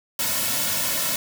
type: noise with comb filter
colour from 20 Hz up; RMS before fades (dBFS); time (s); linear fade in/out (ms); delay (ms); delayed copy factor
white; -24; 0.19-1.16; 2; 2.5; -1
effects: none